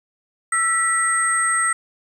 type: tone cluster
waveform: sine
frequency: 1333 / 1948 / 8380 Hz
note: E6 / B6 / C9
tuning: +19 / -24 / +2 cents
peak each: -21 dBFS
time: 0.52-1.73 s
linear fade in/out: 5 ms
effects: 8-bit